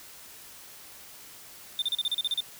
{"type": "tone bursts", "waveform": "triangle", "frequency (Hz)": 3592, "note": "A7", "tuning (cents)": 35, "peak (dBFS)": -23, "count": 10, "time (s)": [1.79, 2.405], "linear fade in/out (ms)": 2, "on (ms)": 30, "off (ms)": 35, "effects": ["white hiss -48 dBFS RMS until 2.59 s"]}